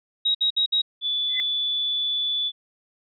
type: tone bursts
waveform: sine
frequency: 3809 Hz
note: A#7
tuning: 37 cents sharp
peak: -18 dBFS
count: 4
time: 0.25-0.819 s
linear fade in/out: 10 ms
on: 98 ms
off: 59 ms
type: tone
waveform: sine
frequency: 3464 Hz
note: A7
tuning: 28 cents flat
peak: -22 dBFS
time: 1.01-2.52 s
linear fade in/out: 50 ms
type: tone with exponential growth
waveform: sine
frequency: 2037 Hz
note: C7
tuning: 47 cents flat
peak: -21 dBFS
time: 1.28-1.4 s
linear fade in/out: 0 ms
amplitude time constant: 25 ms
effects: none